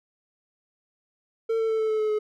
triangle tone with pitch steps, 451.6 / 447.2 / 442.8 / 438.5 / 434.2 / 430 / 425.8 Hz, A4 / A4 / A4 / A4 / A4 / A4 / G#4, +45 / +28 / +11 / -6 / -23 / -40 / +43 cents, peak -20 dBFS, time 1.49-2.19 s, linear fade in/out 10 ms, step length 100 ms, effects none

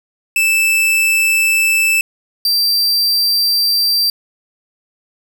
45% pulse tone pair in turn, 2637 / 4699 Hz, E7 / D8, 0 / 0 cents, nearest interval minor seventh, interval 1000 cents, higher second, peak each -11 dBFS, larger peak neither, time 0.36-2.01 / 2.45-4.1 s, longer neither, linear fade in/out 2 ms, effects none

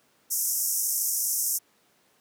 white band-pass noise, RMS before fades -27 dBFS, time 0.3-1.59 s, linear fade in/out 20 ms, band 5400 to 15000 Hz, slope 96 dB/octave, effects pink hiss -64 dBFS RMS until 2.2 s + high-pass 200 Hz 12 dB/octave

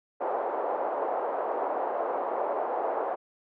white band-pass noise, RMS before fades -30 dBFS, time 0.2-3.16 s, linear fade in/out 20 ms, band 430 to 860 Hz, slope 24 dB/octave, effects none

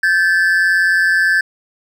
triangle tone pair together, 1557.3 / 1736 Hz, G6 / A6, -12 / -24 cents, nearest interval major second, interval 188 cents, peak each -12 dBFS, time 0.03-1.41 s, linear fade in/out 5 ms, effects none

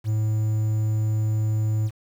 triangle tone, 108.4 Hz, A2, 25 cents flat, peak -18 dBFS, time 0.04-1.91 s, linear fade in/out 50 ms, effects 8-bit

